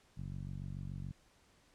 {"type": "tone with low-pass filter", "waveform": "10% pulse", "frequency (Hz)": 47.01, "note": "F#1", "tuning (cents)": 28, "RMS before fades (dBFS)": -43, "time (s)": [0.17, 1.12], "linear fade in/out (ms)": 10, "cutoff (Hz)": 150, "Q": 1.8, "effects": ["pink hiss -68 dBFS RMS until 1.74 s", "low-pass 9000 Hz 12 dB/octave"]}